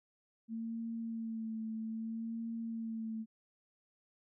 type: tone with vibrato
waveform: sine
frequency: 225 Hz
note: A3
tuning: 39 cents sharp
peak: -37 dBFS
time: 0.48-3.26 s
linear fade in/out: 50 ms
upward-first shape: sine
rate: 0.62 Hz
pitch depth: 29 cents each way
effects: none